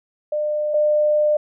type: tone pair in turn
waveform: sine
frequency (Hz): 601 / 601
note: D5 / D5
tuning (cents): +40 / +40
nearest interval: unison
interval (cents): 0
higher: neither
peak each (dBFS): -19 / -14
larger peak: second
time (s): 0.32-0.74 / 0.74-1.37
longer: second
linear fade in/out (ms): 5
effects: none